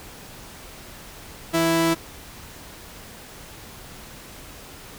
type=tone pair together; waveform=sawtooth; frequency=164.81 / 330.2 Hz; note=E3 / E4; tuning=0 / +3 cents; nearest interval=octave; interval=1203 cents; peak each=-22 / -14 dBFS; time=1.53-1.95 s; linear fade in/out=20 ms; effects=pink hiss -42 dBFS RMS until 4.98 s